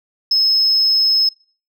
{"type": "tone", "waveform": "sine", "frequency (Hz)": 5180, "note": "E8", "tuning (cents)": -31, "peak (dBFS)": -10, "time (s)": [0.31, 1.29], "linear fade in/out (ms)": 5, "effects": ["noise-tail reverb RT60 0.4 s tail -24 dB re dry", "tanh soft clip ceiling -8 dBFS"]}